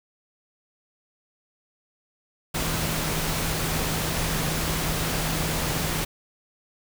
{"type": "tone in noise", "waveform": "sine", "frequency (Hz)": 159.2, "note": "D#3", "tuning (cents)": 40, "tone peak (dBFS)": -31, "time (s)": [2.54, 6.05], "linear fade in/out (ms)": 10, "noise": "pink", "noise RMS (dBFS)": -27, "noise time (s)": [2.54, 6.05], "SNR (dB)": -7, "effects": []}